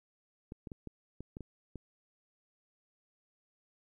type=clicks; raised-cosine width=3 ms; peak=-30 dBFS; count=8; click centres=0.521 / 0.672 / 0.718 / 0.873 / 1.206 / 1.369 / 1.407 / 1.757 s; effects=12-bit